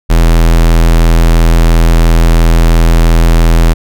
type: tone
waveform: square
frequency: 41.47 Hz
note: E1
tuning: 11 cents sharp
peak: -4 dBFS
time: 0.09-3.74 s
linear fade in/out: 20 ms
effects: none